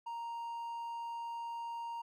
triangle tone, 932.3 Hz, A#5, in tune, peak -37 dBFS, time 0.06-2.02 s, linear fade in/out 10 ms, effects none

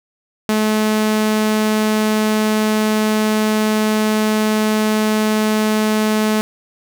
sawtooth tone, 215.3 Hz, A3, 37 cents flat, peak -10 dBFS, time 0.49-6.41 s, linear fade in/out 0 ms, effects none

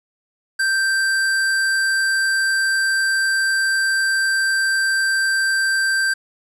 square tone, 1568 Hz, G6, in tune, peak -17 dBFS, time 0.59-6.14 s, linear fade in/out 10 ms, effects resampled to 24000 Hz + 8-bit

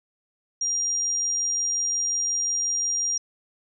sine tone with amplitude modulation, 5700 Hz, F8, 34 cents sharp, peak -21 dBFS, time 0.61-3.18 s, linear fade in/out 5 ms, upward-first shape sine, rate 85.6 Hz, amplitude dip 30%, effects none

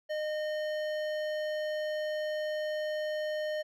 sine tone with hard clipping, 612 Hz, D#5, 29 cents flat, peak -33 dBFS, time 0.09-3.63 s, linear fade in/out 20 ms, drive 13 dB, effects none

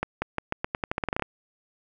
accelerating click train, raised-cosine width 0.5 ms, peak -11 dBFS, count 15, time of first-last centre 0.03-1.223 s, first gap 190 ms, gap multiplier 0.86, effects none

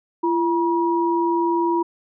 sine tone pair together, 340.1 / 960 Hz, F4 / B5, -46 / -49 cents, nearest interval octave + tritone, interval 1797 cents, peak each -19 / -21 dBFS, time 0.23-1.83 s, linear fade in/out 10 ms, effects none

